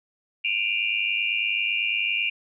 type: tone cluster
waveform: sine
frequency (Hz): 2354 / 2444 / 2725 / 2833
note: D7 / D#7 / F7 / F7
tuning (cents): +3 / -32 / -43 / +24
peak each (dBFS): -28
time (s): 0.44-2.3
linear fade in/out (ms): 10
effects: none